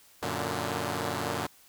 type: chord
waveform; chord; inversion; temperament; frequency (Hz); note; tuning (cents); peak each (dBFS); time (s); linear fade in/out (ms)
5% pulse; Gb augmented; none; equal; 92.5 / 116.54 / 146.83; Gb2 / Bb2 / D3; 0 / 0 / 0; -23; 0.22-1.47; 10
effects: white hiss -58 dBFS RMS until 1.68 s